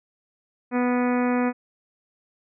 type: harmonic tone with a mistuned harmonic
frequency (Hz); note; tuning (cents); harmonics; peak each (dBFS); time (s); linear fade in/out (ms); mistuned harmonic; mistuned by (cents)
246.9; B3; 0; 1 / 2 / 3 / 4 / 5 / 6 / 7 / 8 / 9 / 10; -21 / -27 / -31 / -33 / -35 / -37 / -38 / -39 / -40 / -41; 0.71-1.53; 50; 6; -18
effects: none